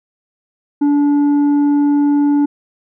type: tone with tanh clipping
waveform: sine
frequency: 289 Hz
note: D4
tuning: 28 cents flat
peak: -11 dBFS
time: 0.81-2.46 s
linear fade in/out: 10 ms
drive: 5 dB
effects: none